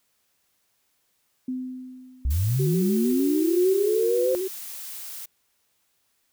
sine tone with exponential decay, 255.6 Hz, C4, 40 cents flat, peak -25 dBFS, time 1.48-2.77 s, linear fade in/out 5 ms, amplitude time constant 280 ms
sine linear sweep, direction up, 59.9 to 523.3 Hz, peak -20 dBFS, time 2.25-4.35 s, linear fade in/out 0 ms
blue noise, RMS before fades -37 dBFS, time 2.3-5.26 s, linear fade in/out 10 ms
sine tone with vibrato, 368.7 Hz, F#4, 6 cents flat, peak -25 dBFS, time 2.59-4.48 s, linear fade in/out 10 ms, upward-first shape square, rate 6.6 Hz, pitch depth 48 cents each way
effects white hiss -70 dBFS RMS until 6.32 s

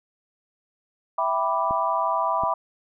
sine chord, E minor seventh, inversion none, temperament equal, 659.3 / 784 / 987.8 / 1174.7 Hz, E5 / G5 / B5 / D6, 0 / 0 / 0 / 0 cents, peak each -27 / -29 / -24 / -27 dBFS, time 1.18-2.54 s, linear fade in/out 5 ms
clicks, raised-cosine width 3 ms, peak -22 dBFS, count 2, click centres 1.709 / 2.436 s
effects none

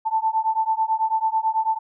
sine beating tone pair, 880 / 889.1 Hz, A5 / A5, 0 / +18 cents, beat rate 9.1 Hz, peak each -22 dBFS, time 0.05-1.79 s, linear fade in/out 20 ms, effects none

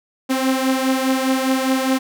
sawtooth beating tone pair, 261.6 / 266.5 Hz, C4 / C4, 0 / +32 cents, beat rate 4.9 Hz, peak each -14 / -18 dBFS, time 0.29-1.99 s, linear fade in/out 20 ms, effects none

